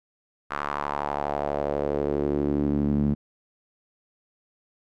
sawtooth tone with band-pass filter sweep, 72.3 Hz, D2, 27 cents flat, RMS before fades -26 dBFS, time 0.5-3.15 s, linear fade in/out 20 ms, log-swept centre 1300 to 200 Hz, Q 2.8, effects none

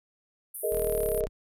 white band-pass noise, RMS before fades -39 dBFS, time 0.54-1.21 s, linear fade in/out 10 ms, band 9300 to 14000 Hz, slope 96 dB/octave
sine chord, Ab suspended second, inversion none, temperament equal with one note detuned, 419.9 / 466.2 / 622.3 Hz, Ab4 / Bb4 / Eb5, +19 / 0 / 0 cents, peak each -30 dBFS, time 0.63-1.26 s, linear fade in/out 10 ms
sawtooth linear sweep, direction down, 41.66 to 31.24 Hz, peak -31 dBFS, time 0.71-1.29 s, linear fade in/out 20 ms
effects none

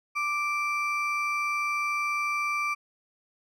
triangle ring-modulated tone, 1760 Hz, A6, in tune, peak -21 dBFS, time 0.15-2.75 s, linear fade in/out 20 ms, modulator 583 Hz, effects none

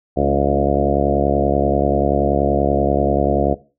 harmonic tone with a mistuned harmonic, 70.4 Hz, C#2, 27 cents sharp, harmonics 1 / 2 / 3 / 4 / 5 / 6 / 7 / 8 / 9 / 10, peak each -23 / -23 / -23 / -23 / -23 / -23 / -23 / -23 / -23 / -23 dBFS, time 0.16-3.55 s, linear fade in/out 20 ms, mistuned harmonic 4, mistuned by +22 cents, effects noise-tail reverb RT60 0.3 s tail -17 dB re dry

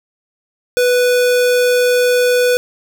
square tone, 493.9 Hz, B4, in tune, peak -11 dBFS, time 0.77-2.57 s, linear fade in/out 0 ms, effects none

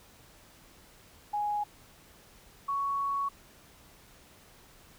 sine tone pair in turn, 830.6 / 1114.8 Hz, G#5 / C#6, 0 / +9 cents, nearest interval perfect fourth, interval 509 cents, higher second, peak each -28 dBFS, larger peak neither, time 1.33-1.64 / 2.68-3.29 s, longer second, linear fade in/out 10 ms, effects pink hiss -57 dBFS RMS until 4.98 s

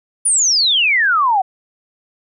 sine exponential sweep, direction down, 9940 to 730 Hz, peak -11 dBFS, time 0.25-1.42 s, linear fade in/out 10 ms, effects none

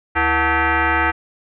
sine tone with frequency modulation, 329.6 Hz, E4, in tune, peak -14 dBFS, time 0.15-1.12 s, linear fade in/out 20 ms, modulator 405 Hz, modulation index 4.7, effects none

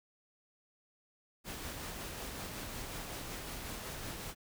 pink noise with tremolo, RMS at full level -42 dBFS, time 1.44-4.35 s, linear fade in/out 50 ms, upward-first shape sine, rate 5.4 Hz, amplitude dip 25%, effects none

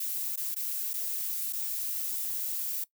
violet noise with dropouts, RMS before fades -33 dBFS, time 0-2.84 s, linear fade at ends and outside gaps 5 ms, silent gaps 0.36-0.374 / 0.545-0.562 / 0.934-0.938 / 1.526-1.532 s, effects noise-tail reverb RT60 0.1 s tail -19 dB re dry

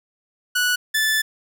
sawtooth tone pair in turn, 1474 / 1749.1 Hz, F#6 / A6, -7 / -11 cents, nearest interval minor third, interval 296 cents, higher second, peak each -14 dBFS, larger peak neither, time 0.55-0.76 / 0.94-1.22 s, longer second, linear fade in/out 10 ms, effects none

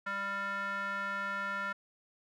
square tone with band-pass filter, 198.1 Hz, G3, 18 cents sharp, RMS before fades -36 dBFS, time 0.06-1.73 s, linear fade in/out 10 ms, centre 1500 Hz, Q 5, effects none

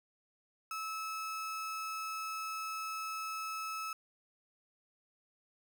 35% pulse tone, 1300 Hz, E6, 24 cents flat, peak -36 dBFS, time 0.71-3.93 s, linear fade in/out 2 ms, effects none

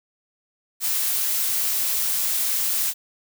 blue noise, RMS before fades -23 dBFS, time 0.8-2.94 s, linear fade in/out 50 ms, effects none

